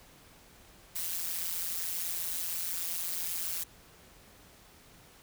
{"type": "noise with amplitude modulation", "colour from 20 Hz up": "blue", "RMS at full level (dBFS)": -31, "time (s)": [0.95, 3.64], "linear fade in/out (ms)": 10, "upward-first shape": "sine", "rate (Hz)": 172, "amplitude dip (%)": 90, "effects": ["pink hiss -57 dBFS RMS until 5.22 s"]}